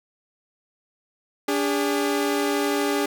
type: tone pair together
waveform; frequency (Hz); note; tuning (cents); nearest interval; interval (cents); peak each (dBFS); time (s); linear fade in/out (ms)
sawtooth; 288 / 405.6; D4 / G#4; -34 / -41; tritone; 593; -20; 1.48-3.06; 5
effects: none